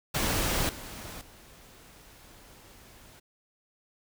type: noise with level steps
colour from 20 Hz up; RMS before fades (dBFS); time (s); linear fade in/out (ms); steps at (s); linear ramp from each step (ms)
pink; -28 / -42 / -53; 0.14-3.2; 10; 0.69 / 1.21; 2
effects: none